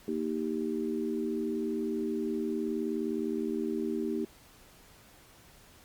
sine chord, Eb major, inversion second, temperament equal with one note detuned, 233.1 / 312.7 / 392 Hz, Bb3 / Eb4 / G4, 0 / +9 / 0 cents, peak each -34 dBFS, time 0.08-4.25 s, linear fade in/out 2 ms, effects pink hiss -57 dBFS RMS until 5.84 s + Opus 48 kbps

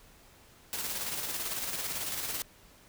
white noise with tremolo, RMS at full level -34 dBFS, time 0.73-2.42 s, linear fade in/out 0 ms, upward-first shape square, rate 18 Hz, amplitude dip 35%, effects pink hiss -58 dBFS RMS until 2.88 s

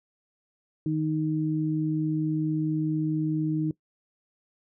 sine tone pair together, 155.56 / 311.1 Hz, D#3 / D#4, 0 / 0 cents, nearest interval octave, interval 1200 cents, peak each -27 / -26 dBFS, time 0.86-3.71 s, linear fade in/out 2 ms, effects noise-tail reverb RT60 0.1 s tail -20 dB re dry

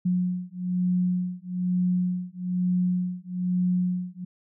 sine beating tone pair, 180 / 181.1 Hz, F#3 / F#3, -47 / -37 cents, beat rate 1.1 Hz, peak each -26 dBFS, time 0.05-4.25 s, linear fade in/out 10 ms, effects none

